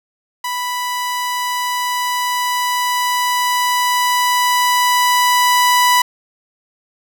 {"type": "tone with level ramp", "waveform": "sawtooth", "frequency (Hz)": 987.8, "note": "B5", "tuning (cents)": 0, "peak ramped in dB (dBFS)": [-16, -6], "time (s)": [0.44, 6.02], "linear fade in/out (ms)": 5, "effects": []}